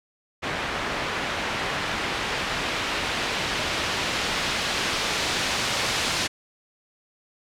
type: noise with low-pass filter sweep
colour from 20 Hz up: white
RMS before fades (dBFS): -27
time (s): 0.42-6.28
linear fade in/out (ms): 20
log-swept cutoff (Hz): 2100 to 4800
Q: 0.77
effects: none